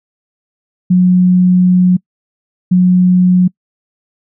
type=tone pair in turn; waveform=sine; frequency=181.5 / 181.5 Hz; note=F#3 / F#3; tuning=-33 / -33 cents; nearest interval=unison; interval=0 cents; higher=neither; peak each=-5 dBFS; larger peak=neither; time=0.9-1.97 / 2.71-3.48 s; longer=first; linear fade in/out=10 ms; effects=noise-tail reverb RT60 0.1 s tail -26 dB re dry